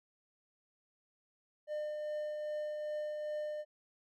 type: tone with tremolo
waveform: triangle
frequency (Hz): 603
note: D5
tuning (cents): +46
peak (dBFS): -33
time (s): 1.67-3.65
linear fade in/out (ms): 50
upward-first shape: triangle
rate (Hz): 2.5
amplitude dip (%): 30
effects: none